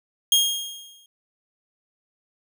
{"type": "tone with exponential decay", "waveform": "sawtooth", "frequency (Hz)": 3246, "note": "G#7", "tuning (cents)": -40, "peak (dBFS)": -10, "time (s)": [0.32, 1.06], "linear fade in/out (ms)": 2, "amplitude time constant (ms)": 160, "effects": []}